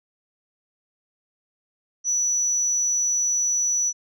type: tone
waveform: sine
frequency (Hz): 5920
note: F#8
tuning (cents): 0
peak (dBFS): -18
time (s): 2.04-3.93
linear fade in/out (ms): 50
effects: tanh soft clip ceiling -17 dBFS